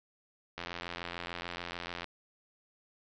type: click train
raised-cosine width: 0.3 ms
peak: -22 dBFS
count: 128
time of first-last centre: 0.58-2.043 s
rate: 86.8 Hz
effects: resampled to 16000 Hz + 8-bit